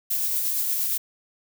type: noise with tremolo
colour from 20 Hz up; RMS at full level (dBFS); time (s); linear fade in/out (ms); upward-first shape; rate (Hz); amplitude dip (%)
violet; -24; 0.1-0.98; 10; sine; 8.6; 25
effects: none